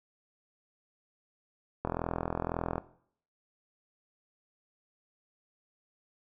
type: click train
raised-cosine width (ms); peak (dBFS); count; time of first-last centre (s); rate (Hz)
1; -17; 40; 1.85-2.781; 41.9
effects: noise-tail reverb RT60 0.6 s tail -17 dB re dry